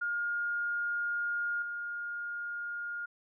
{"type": "tone with level steps", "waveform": "sine", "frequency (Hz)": 1419, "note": "F6", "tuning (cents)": 27, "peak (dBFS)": [-30, -35], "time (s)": [0.01, 3.06], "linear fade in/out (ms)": 10, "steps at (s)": 1.62, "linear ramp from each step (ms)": 2, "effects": []}